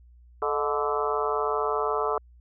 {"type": "harmonic tone with a mistuned harmonic", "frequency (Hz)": 145.4, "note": "D3", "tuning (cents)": -17, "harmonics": [3, 4, 5, 6, 7, 8, 9], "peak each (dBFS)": [-28, -33, -33, -35, -32, -31, -32], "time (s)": [0.42, 2.18], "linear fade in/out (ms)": 2, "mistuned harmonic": 4, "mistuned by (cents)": 93, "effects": ["added 60 Hz sine -50 dBFS peak until 2.4 s"]}